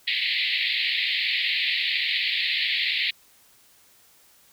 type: band-pass noise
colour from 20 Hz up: pink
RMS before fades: -25 dBFS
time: 0.07-3.11 s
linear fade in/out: 10 ms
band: 1900 to 4400 Hz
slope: 96 dB/octave
effects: white hiss -57 dBFS RMS until 4.52 s